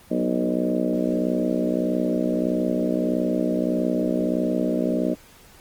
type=harmonic tone with a mistuned harmonic; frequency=61.6 Hz; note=B1; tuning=4 cents flat; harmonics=3 / 4 / 5 / 6 / 7 / 8 / 9 / 10; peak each=-28 / -25 / -26 / -31 / -33 / -32 / -31 / -29 dBFS; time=0.1-5.15 s; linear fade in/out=20 ms; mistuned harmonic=4; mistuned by=-30 cents; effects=pink hiss -50 dBFS RMS until 5.6 s + Opus 24 kbps